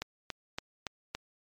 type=click train; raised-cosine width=0.2 ms; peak=-17 dBFS; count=5; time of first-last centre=0.02-1.15 s; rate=3.54 Hz; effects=MP3 96 kbps